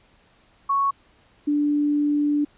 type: tone pair in turn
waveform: sine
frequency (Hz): 1108.7 / 293.1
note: C#6 / D4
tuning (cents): 0 / -3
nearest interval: octave + major seventh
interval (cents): 2303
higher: first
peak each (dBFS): -18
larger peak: neither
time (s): 0.69-0.91 / 1.47-2.45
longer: second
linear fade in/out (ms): 10
effects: pink hiss -58 dBFS RMS until 2.57 s + resampled to 8000 Hz